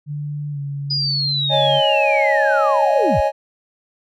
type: tone with pitch glide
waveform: sine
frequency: 146.83 to 141.42 Hz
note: D3 to C#3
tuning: 0 to +35 cents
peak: -23 dBFS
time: 0.06-1.82 s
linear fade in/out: 50 ms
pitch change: -65 cents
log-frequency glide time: 0.51-0.59 s
type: linear sweep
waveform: sine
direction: down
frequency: 4978 to 33.4 Hz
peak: -18 dBFS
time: 0.9-3.21 s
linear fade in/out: 10 ms
type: chord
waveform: triangle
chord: C# suspended second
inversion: none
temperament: equal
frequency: 554.4 / 622.3 / 830.6 Hz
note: C#5 / D#5 / G#5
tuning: 0 / 0 / 0 cents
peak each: -17 dBFS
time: 1.49-3.32 s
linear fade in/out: 50 ms
effects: none